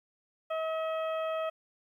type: harmonic tone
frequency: 640 Hz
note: D#5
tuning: 49 cents sharp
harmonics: 1 / 2 / 3 / 4 / 5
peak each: -31 / -37 / -48 / -46 / -49 dBFS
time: 0.5-1.5 s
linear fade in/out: 10 ms
effects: 11-bit